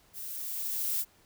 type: noise with level ramp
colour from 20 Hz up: violet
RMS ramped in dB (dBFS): -41 to -29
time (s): 0.13-1.05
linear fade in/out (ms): 50
effects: pink hiss -63 dBFS RMS until 1.25 s